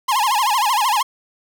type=tone with vibrato; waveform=45% pulse; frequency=941 Hz; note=A#5; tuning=16 cents sharp; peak=-15 dBFS; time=0.08-1.03 s; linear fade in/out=10 ms; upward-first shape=sine; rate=13 Hz; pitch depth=240 cents each way; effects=none